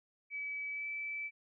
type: tone with pitch glide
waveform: sine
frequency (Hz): 2289 to 2313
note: D7 to D7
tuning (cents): -45 to -27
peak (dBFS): -37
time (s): 0.3-1.31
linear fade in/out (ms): 50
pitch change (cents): +18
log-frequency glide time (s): 0.71-0.87
effects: none